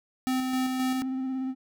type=tone with tremolo; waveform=square; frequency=258.1 Hz; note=C4; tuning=23 cents flat; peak=-25 dBFS; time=0.27-1.02 s; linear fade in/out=0 ms; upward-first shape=square; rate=3.8 Hz; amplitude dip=30%
type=tone with vibrato; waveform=triangle; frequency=261.6 Hz; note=C4; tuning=in tune; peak=-26 dBFS; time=0.94-1.55 s; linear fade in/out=50 ms; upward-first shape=square; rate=17 Hz; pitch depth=17 cents each way
effects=none